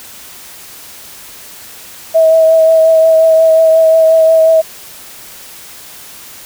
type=tone with vibrato; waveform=sine; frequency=645 Hz; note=E5; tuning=38 cents flat; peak=-4 dBFS; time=2.14-4.62 s; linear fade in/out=20 ms; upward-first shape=triangle; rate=5.6 Hz; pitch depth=20 cents each way; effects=white hiss -33 dBFS RMS until 6.45 s